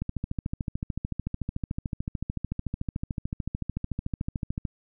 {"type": "click train", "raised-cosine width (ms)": 5, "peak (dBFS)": -17, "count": 64, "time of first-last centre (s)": [0.02, 4.652], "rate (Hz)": 13.6, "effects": []}